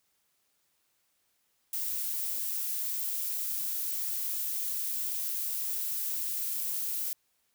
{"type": "noise", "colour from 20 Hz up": "violet", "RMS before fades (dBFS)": -33, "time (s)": [1.73, 7.13], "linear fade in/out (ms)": 2, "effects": ["white hiss -74 dBFS RMS until 7.54 s"]}